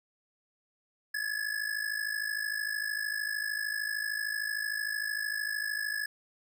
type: ring-modulated tone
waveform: square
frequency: 1700 Hz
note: G#6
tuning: 40 cents sharp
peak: -29 dBFS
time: 1.14-6.06 s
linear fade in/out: 5 ms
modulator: 26.6 Hz
effects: none